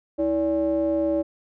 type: ring-modulated tone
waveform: triangle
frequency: 125.7 Hz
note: B2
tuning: 31 cents sharp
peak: -15 dBFS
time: 0.18-1.23 s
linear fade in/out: 20 ms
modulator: 449 Hz
effects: none